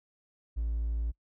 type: tone with hard clipping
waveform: triangle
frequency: 56.3 Hz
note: A1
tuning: 40 cents sharp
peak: -29 dBFS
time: 0.56-1.12 s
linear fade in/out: 20 ms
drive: 4 dB
effects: noise-tail reverb RT60 0.1 s tail -25 dB re dry